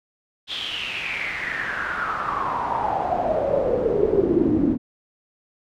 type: noise with band-pass filter sweep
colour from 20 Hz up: brown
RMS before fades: -23 dBFS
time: 0.47-4.78 s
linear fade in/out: 50 ms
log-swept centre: 3500 to 270 Hz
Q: 7.4
effects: none